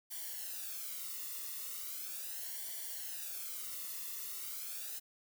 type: noise with flanger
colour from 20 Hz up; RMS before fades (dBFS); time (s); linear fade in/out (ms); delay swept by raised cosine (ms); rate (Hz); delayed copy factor
blue; -43; 0.1-5; 20; 0.77 to 1.29; 0.38; -0.75
effects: none